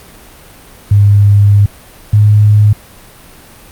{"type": "tone pair in turn", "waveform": "sine", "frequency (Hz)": [101.7, 104.92], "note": ["G#2", "G#2"], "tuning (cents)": [-36, 18], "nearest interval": "minor second", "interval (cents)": 54, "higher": "second", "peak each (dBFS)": -3, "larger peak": "neither", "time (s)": [[0.91, 1.66], [2.13, 2.73]], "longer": "first", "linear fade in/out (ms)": 5, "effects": ["pink hiss -37 dBFS RMS until 3.71 s", "Opus 48 kbps"]}